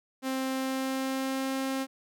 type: tone with pitch glide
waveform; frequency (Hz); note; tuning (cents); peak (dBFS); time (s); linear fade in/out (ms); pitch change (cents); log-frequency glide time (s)
sawtooth; 263.4 to 266.8; C4 to C4; +12 to +34; -25; 0.22-1.87; 50; +22; 0.5-1.54
effects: none